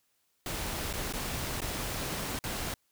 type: noise with dropouts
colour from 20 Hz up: pink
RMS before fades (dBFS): -35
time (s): 0.46-2.74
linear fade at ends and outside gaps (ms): 2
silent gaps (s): 0.929-0.936 / 1.126-1.136 / 1.606-1.617 / 2.39-2.439
effects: white hiss -74 dBFS RMS until 2.91 s